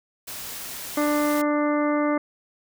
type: noise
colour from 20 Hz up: white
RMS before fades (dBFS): -35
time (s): 0.27-1.42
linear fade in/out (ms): 10
type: harmonic tone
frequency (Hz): 295.7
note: D4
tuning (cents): +12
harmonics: 1 / 2 / 3 / 4 / 5 / 6 / 7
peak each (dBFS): -22 / -25 / -33 / -29 / -37 / -39 / -35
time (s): 0.97-2.18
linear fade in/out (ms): 5
effects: none